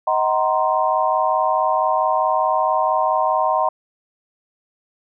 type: chord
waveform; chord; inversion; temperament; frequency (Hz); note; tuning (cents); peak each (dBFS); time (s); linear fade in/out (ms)
sine; C half-diminished seventh; first; just; 627.9 / 753.5 / 941.9 / 1046.5; Eb5 / Gb5 / Bb5 / C6; +16 / +31 / +18 / 0; -21; 0.07-3.69; 5
effects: none